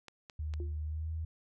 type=clicks; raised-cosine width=0.2 ms; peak=-30 dBFS; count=3; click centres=0.083 / 0.298 / 0.538 s
type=tone with pitch glide; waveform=sine; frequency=76.6 to 80.18 Hz; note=D#2 to E2; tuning=-27 to -47 cents; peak=-34 dBFS; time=0.39-1.25 s; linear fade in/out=5 ms; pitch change=+80 cents; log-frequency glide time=0.86-1.11 s
type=tone with exponential decay; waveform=sine; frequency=349.2 Hz; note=F4; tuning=in tune; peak=-39 dBFS; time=0.6-0.79 s; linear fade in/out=1 ms; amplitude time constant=40 ms
effects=none